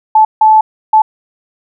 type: tone bursts at uneven times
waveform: sine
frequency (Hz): 869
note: A5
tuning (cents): -22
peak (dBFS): -3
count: 3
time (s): 0.15-0.25 / 0.41-0.61 / 0.93-1.02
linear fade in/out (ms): 5
effects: none